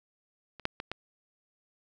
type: clicks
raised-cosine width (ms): 0.3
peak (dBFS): -30 / -12 / -20 / -18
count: 4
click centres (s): 0.597 / 0.654 / 0.801 / 0.916
effects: none